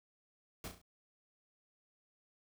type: noise with echo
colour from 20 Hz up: pink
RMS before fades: -44 dBFS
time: 0.64-0.68 s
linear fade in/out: 2 ms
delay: 34 ms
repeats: 4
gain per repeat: -6 dB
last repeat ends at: 0.816 s
effects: none